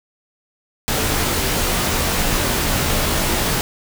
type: noise with comb filter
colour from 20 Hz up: pink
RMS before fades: -19 dBFS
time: 0.88-3.61 s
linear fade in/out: 0 ms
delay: 19 ms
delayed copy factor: -0.65
effects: none